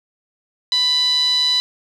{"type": "tone with band-pass filter", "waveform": "sawtooth", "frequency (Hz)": 994, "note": "B5", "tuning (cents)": 11, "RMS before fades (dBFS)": -17, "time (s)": [0.72, 1.6], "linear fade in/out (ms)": 0, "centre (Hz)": 4000, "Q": 9.4, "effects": []}